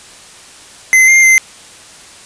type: tone with pitch steps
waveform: square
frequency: 2055 / 2108 / 2076 Hz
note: C7 / C7 / C7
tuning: -32 / +12 / -14 cents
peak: -5 dBFS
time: 0.93-1.38 s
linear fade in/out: 0 ms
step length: 150 ms
effects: white hiss -37 dBFS RMS until 2.25 s + resampled to 22050 Hz

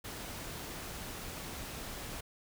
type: noise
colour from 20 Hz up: pink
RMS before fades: -43 dBFS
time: 0.04-2.21 s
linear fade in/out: 10 ms
effects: none

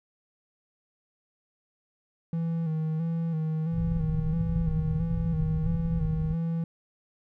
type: tone with vibrato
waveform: triangle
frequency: 161.7 Hz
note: E3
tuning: 33 cents flat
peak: -24 dBFS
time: 2.33-6.64 s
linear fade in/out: 2 ms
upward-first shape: square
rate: 1.5 Hz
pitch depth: 42 cents each way
type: low-pass noise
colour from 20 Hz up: pink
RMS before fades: -31 dBFS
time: 3.72-6.35 s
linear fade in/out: 20 ms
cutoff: 170 Hz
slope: 48 dB/octave
effects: none

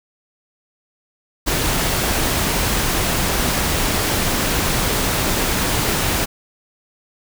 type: noise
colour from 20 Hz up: pink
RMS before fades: -19 dBFS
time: 1.46-6.26 s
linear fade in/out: 20 ms
effects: none

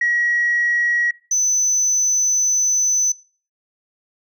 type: tone pair in turn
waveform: sine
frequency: 1910 / 6050 Hz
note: A#6 / F#8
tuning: +42 / +38 cents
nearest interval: octave + minor sixth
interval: 1996 cents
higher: second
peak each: -14 dBFS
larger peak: neither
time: 0.01-1.11 / 1.31-3.12 s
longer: second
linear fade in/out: 5 ms
effects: noise-tail reverb RT60 0.4 s tail -23 dB re dry + tanh soft clip ceiling -11 dBFS

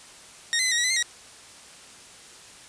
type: tone with pitch steps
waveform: 15% pulse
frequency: 1863 / 2044 / 2019 / 1878 / 1919 / 2014 / 2102 / 1904 Hz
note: A#6 / C7 / B6 / A#6 / A#6 / B6 / C7 / A#6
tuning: -2 / -41 / +38 / +12 / +50 / +33 / +7 / +36 cents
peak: -15 dBFS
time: 0.53-1.026 s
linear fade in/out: 0 ms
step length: 62 ms
effects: white hiss -47 dBFS RMS until 2.68 s + resampled to 22050 Hz

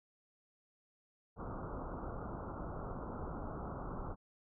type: low-pass noise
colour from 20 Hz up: pink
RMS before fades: -43 dBFS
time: 1.36-4.16 s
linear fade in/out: 50 ms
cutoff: 1400 Hz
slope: 96 dB/octave
effects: none

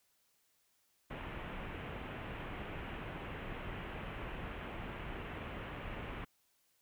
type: low-pass noise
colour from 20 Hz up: pink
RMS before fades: -44 dBFS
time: 1.1-6.25 s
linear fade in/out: 10 ms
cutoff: 3000 Hz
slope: 48 dB/octave
effects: white hiss -75 dBFS RMS until 6.81 s

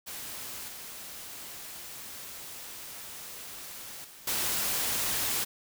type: noise with level steps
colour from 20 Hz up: white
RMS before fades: -40 / -43 / -50 / -30 dBFS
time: 0.06-5.45 s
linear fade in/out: 20 ms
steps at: 0.68 / 4.04 / 4.27 s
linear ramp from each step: 5 ms
effects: none

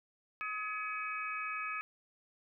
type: harmonic tone with a mistuned harmonic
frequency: 422.8 Hz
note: G#4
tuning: 31 cents sharp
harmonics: 3 / 4 / 5 / 6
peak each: -39 / -44 / -44 / -41 dBFS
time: 0.41-1.81 s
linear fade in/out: 0 ms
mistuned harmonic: 5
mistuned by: +120 cents
effects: none

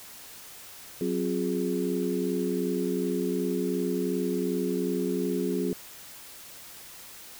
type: tone cluster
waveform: sine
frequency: 185 / 264.5 / 355.4 / 418.1 Hz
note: F#3 / C4 / F4 / G#4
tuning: 0 / +19 / +30 / +12 cents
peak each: -31 dBFS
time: 1.01-5.73 s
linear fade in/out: 2 ms
effects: white hiss -46 dBFS RMS until 7.39 s

